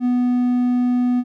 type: tone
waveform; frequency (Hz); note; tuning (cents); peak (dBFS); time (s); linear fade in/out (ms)
triangle; 246.9; B3; 0; -13; 0-1.24; 50
effects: none